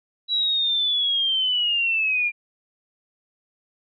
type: linear sweep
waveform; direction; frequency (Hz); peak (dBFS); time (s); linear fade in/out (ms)
sine; down; 3929 to 2382; -19; 0.28-2.32; 50
effects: none